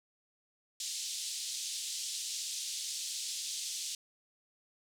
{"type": "band-pass noise", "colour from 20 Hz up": "white", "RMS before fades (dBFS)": -39, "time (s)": [0.8, 3.95], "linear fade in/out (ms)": 2, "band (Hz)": [3300, 8100], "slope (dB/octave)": 24, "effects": []}